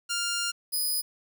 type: tone pair in turn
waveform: 10% pulse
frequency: 1400 / 4989 Hz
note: F6 / D#8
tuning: +4 / +4 cents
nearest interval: octave + minor seventh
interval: 2200 cents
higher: second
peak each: -19 dBFS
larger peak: neither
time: 0.09-0.52 / 0.72-1.02 s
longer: first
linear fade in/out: 20 ms
effects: 10-bit